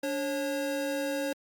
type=tone pair together; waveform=square; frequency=289.2 / 545 Hz; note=D4 / C#5; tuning=-27 / -29 cents; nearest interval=major seventh; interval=1098 cents; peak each=-34 / -32 dBFS; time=0.03-1.33 s; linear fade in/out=5 ms; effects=Opus 48 kbps